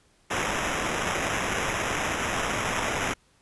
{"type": "noise with sample-and-hold", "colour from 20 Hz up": "white", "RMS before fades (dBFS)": -28, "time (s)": [0.3, 3.14], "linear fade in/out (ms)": 10, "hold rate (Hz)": 4410, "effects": ["pink hiss -63 dBFS RMS until 3.41 s", "resampled to 24000 Hz"]}